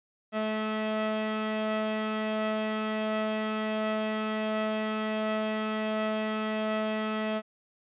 sawtooth tone pair together, 216.2 / 650 Hz, A3 / E5, -30 / -24 cents, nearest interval octave + perfect fifth, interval 1906 cents, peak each -26 / -28 dBFS, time 0.32-7.42 s, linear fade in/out 50 ms, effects resampled to 8000 Hz

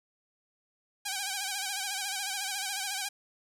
5% pulse tone with vibrato, 787 Hz, G5, 7 cents sharp, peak -20 dBFS, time 1.05-3.09 s, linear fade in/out 10 ms, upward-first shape sine, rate 14 Hz, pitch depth 77 cents each way, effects none

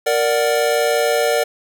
square chord, Bb augmented, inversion none, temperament equal, 466.2 / 587.3 / 740 Hz, Bb4 / D5 / F#5, 0 / 0 / 0 cents, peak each -19 / -19 / -23 dBFS, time 0.06-1.44 s, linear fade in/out 10 ms, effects none

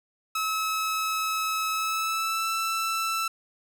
sawtooth tone with pitch glide, 1292 to 1328.3 Hz, E6 to E6, -35 to +13 cents, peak -22 dBFS, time 0.35-3.28 s, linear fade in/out 5 ms, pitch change +48 cents, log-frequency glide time 1.72-2.5 s, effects none

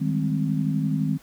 sine chord, Ab major seventh, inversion second, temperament equal, 155.56 / 196 / 207.7 / 261.6 Hz, Eb3 / G3 / Ab3 / C4, 0 / 0 / 0 / 0 cents, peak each -24 / -29 / -29 / -27 dBFS, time 0-1.18 s, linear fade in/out 20 ms, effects pink hiss -53 dBFS RMS until 1.22 s

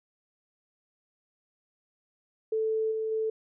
sine tone with level steps, 440 Hz, A4, in tune, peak -25 / -28 / -26 dBFS, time 2.52-3.3 s, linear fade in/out 5 ms, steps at 2.91 / 3.11 s, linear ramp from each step 10 ms, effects none

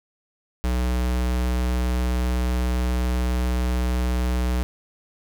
square tone, 61.74 Hz, B1, in tune, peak -21 dBFS, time 0.64-4.63 s, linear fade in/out 0 ms, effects none

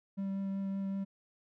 triangle tone with vibrato, 195.1 Hz, G3, 8 cents flat, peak -31 dBFS, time 0.17-1.05 s, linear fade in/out 20 ms, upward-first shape triangle, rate 5.3 Hz, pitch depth 11 cents each way, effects none

